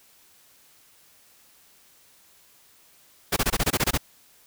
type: noise bursts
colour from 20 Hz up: pink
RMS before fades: -22 dBFS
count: 10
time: 3.32-3.978 s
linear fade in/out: 10 ms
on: 46 ms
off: 22 ms
effects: white hiss -57 dBFS RMS until 4.46 s